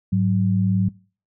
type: tone pair together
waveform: sine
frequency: 104.89 / 186.7 Hz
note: G#2 / F#3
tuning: +18 / +16 cents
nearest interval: minor seventh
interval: 998 cents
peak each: -20 / -18 dBFS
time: 0.12-0.89 s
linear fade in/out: 10 ms
effects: noise-tail reverb RT60 0.4 s tail -23 dB re dry